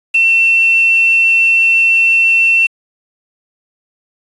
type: tone with quantisation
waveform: sine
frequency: 2697 Hz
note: E7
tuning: 39 cents sharp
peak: -7 dBFS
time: 0.14-2.67 s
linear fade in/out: 10 ms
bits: 5
effects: resampled to 24000 Hz